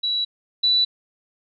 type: tone pair in turn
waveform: sine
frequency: 3920 / 3961 Hz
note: B7 / B7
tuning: -14 / +4 cents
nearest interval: unison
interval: 18 cents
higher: second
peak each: -20 / -15 dBFS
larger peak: second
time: 0.03-0.25 / 0.63-0.85 s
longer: neither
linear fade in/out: 10 ms
effects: none